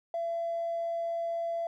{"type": "tone with tanh clipping", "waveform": "triangle", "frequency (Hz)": 674, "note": "E5", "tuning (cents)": 38, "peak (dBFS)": -29, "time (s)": [0.14, 1.67], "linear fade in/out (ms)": 2, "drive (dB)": 1, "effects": []}